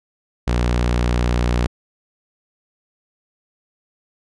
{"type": "tone with vibrato", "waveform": "sawtooth", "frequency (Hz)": 60.1, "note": "B1", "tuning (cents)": -46, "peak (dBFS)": -12, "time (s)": [0.47, 1.67], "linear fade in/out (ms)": 10, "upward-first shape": "sine", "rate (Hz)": 18, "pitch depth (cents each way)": 30, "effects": ["low-pass 7000 Hz 12 dB/octave"]}